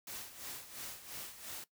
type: noise with tremolo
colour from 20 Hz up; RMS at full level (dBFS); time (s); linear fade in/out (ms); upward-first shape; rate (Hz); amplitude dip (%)
white; -44; 0.07-1.64; 2; sine; 2.9; 70
effects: noise-tail reverb RT60 0.1 s tail -17 dB re dry